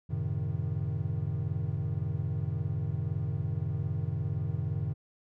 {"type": "chord", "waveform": "triangle", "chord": "F# diminished seventh", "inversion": "none", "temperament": "equal with one note detuned", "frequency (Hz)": [92.5, 110, 133.79, 155.56], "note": ["F#2", "A2", "C3", "Eb3"], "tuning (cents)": [0, 0, 39, 0], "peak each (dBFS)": -33, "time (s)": [0.09, 4.94], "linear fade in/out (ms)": 20, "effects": []}